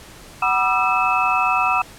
sine tone cluster, 749 / 969 / 1200 / 1340 / 2601 Hz, F#5 / B5 / D6 / E6 / E7, +21 / -33 / +37 / +28 / -24 cents, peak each -22 dBFS, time 0.42-1.82 s, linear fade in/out 5 ms, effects pink hiss -42 dBFS RMS until 1.98 s + low-pass 12000 Hz 12 dB/octave

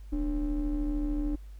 triangle ring-modulated tone, 129.3 Hz, C3, 20 cents flat, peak -22 dBFS, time 0.12-1.36 s, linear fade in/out 10 ms, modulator 166 Hz, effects added 50 Hz sine -42 dBFS peak until 1.59 s + pink hiss -65 dBFS RMS until 1.59 s

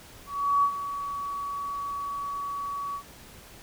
sine tone with ADSR envelope, 1132 Hz, C#6, 36 cents sharp, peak -18 dBFS, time 0.26-3.03 s, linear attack 370 ms, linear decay 78 ms, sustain -12 dB, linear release 80 ms, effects pink hiss -49 dBFS RMS until 3.62 s

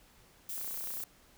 violet noise, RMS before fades -39 dBFS, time 0.49-1.04 s, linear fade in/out 2 ms
click train, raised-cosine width 0.5 ms, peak -35 dBFS, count 15, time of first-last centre 0.58-1.036 s, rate 30.7 Hz
effects pink hiss -62 dBFS RMS until 1.37 s

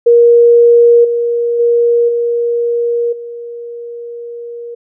sine tone with level steps, 472.6 Hz, A#4, 24 cents sharp, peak -3 / -11 / -7 / -11 / -23 dBFS, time 0.06-4.75 s, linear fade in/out 10 ms, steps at 1.04 / 1.59 / 2.08 / 3.12 s, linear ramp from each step 10 ms, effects none

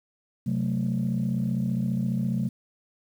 sine chord, F# diminished, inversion second, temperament equal, 130.81 / 185 / 220 Hz, C3 / F#3 / A3, 0 / 0 / 0 cents, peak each -27 dBFS, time 0.46-2.49 s, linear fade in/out 10 ms, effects tanh soft clip ceiling -18 dBFS + 9-bit

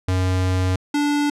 square tone pair in turn, 92.5 / 291.4 Hz, F#2 / D4, 0 / -13 cents, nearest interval octave + minor sixth, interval 1987 cents, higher second, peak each -18 dBFS, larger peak neither, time 0.08-0.76 / 0.94-1.3 s, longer first, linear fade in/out 5 ms, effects low-pass 9000 Hz 12 dB/octave

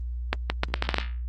accelerating click train, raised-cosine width 0.3 ms, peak -6 dBFS, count 8, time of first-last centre 0.33-0.984 s, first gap 170 ms, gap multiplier 0.79, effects added 60 Hz sine -29 dBFS peak until 1.28 s + Opus 24 kbps

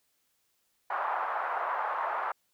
white band-pass noise, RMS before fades -32 dBFS, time 0.9-2.32 s, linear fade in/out 5 ms, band 720 to 1200 Hz, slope 24 dB/octave, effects white hiss -74 dBFS RMS until 2.53 s

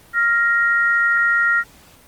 sine tone pair together, 1396.9 / 1877.1 Hz, F6 / A#6, 0 / +12 cents, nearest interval perfect fourth, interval 512 cents, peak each -16 / -17 dBFS, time 0.13-1.64 s, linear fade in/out 50 ms, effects pink hiss -48 dBFS RMS until 2.07 s + Opus 32 kbps

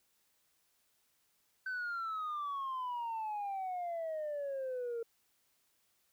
sine exponential sweep, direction down, 1538 to 457.3 Hz, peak -34 dBFS, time 1.66-5.03 s, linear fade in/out 5 ms, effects tanh soft clip ceiling -34 dBFS + white hiss -75 dBFS RMS until 6.12 s

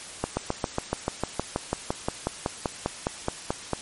slowing click train, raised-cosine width 1 ms, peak -10 dBFS, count 21, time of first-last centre 0.24-3.733 s, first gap 130 ms, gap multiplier 1.03, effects white hiss -40 dBFS RMS until 3.81 s + MP3 48 kbps

